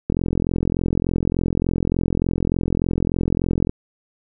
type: click train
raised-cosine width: 3 ms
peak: -7 dBFS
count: 157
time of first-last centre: 0.1-3.694 s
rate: 43.4 Hz
effects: none